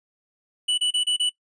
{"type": "tone bursts", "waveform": "square", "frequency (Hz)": 2963, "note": "F#7", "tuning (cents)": 2, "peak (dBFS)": -20, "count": 5, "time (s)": [0.68, 1.296], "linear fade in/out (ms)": 10, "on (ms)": 100, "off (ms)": 29, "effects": ["noise-tail reverb RT60 0.1 s tail -21 dB re dry", "resampled to 22050 Hz"]}